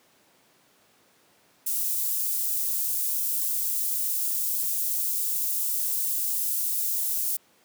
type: high-pass noise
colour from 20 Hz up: white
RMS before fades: -27 dBFS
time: 1.66-7.37 s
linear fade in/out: 10 ms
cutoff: 10000 Hz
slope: 12 dB/octave
effects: pink hiss -61 dBFS RMS until 7.64 s + high-pass 200 Hz 12 dB/octave